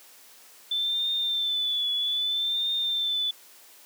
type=tone with vibrato; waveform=sine; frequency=3520 Hz; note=A7; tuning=in tune; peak=-24 dBFS; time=0.71-3.31 s; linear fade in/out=5 ms; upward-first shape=triangle; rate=0.62 Hz; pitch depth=60 cents each way; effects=white hiss -52 dBFS RMS until 3.85 s + high-pass 300 Hz 12 dB/octave